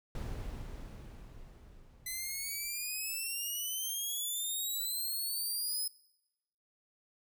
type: noise with exponential decay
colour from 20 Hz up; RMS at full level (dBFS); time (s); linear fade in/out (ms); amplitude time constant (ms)
brown; -37; 0.15-3.65; 2; 760
type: exponential sweep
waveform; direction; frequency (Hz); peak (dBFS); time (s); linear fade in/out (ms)
5% pulse; up; 2020 to 5130; -27; 2.06-5.88; 5
effects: noise-tail reverb RT60 0.9 s tail -22 dB re dry

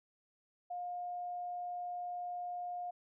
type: tone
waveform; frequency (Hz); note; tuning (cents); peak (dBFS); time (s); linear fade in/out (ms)
sine; 711; F5; +31; -38; 0.7-2.91; 10
effects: none

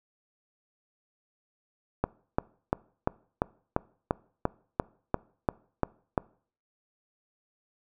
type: click train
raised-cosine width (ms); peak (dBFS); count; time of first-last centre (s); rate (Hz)
1; -10; 13; 2.04-6.178; 2.9
effects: noise-tail reverb RT60 0.5 s tail -23 dB re dry

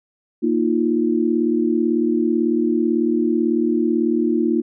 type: chord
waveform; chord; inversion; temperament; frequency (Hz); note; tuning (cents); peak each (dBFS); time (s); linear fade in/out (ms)
sine; Bb suspended fourth; none; equal; 233.1 / 311.1 / 349.2; Bb3 / Eb4 / F4; 0 / 0 / 0; -20; 0.42-4.62; 20
effects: none

